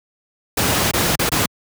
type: noise with dropouts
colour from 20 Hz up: pink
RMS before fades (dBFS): -17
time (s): 0.57-1.46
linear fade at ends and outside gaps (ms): 5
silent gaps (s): 0.913-0.935 / 1.156-1.192 / 1.293-1.317
effects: high-pass 80 Hz 12 dB/octave